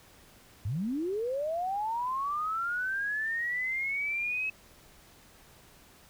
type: linear sweep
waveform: sine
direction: up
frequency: 85.9 to 2582 Hz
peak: -29 dBFS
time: 0.65-4.5 s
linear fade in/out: 5 ms
effects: pink hiss -57 dBFS RMS until 6.09 s